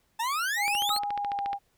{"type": "exponential sweep", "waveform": "40% pulse", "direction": "up", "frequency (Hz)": [871, 4433], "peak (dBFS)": -26, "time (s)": [0.19, 0.99], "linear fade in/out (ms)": 10}
{"type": "tone with pitch glide", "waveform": "sine", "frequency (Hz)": [817, 802], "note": ["G#5", "G5"], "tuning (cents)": [-29, 39], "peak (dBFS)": -28, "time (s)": [0.56, 1.59], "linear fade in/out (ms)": 50, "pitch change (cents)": -32, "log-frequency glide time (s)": [1.18, 1.41]}
{"type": "click train", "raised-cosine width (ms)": 0.3, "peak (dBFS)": -21, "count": 13, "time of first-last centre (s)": [0.68, 1.531], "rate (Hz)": 14.1}
{"type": "tone with exponential decay", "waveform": "sine", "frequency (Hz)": 1269, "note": "D#6", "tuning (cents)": 34, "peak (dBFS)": -25, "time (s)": [0.9, 1.12], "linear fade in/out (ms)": 5, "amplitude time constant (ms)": 46}
{"effects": ["pink hiss -70 dBFS RMS until 1.77 s"]}